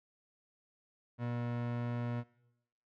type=tone; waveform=30% pulse; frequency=119.9 Hz; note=A#2; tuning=49 cents sharp; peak=-32 dBFS; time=1.18-2.24 s; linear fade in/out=50 ms; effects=noise-tail reverb RT60 0.9 s tail -21 dB re dry + low-pass 2000 Hz 12 dB/octave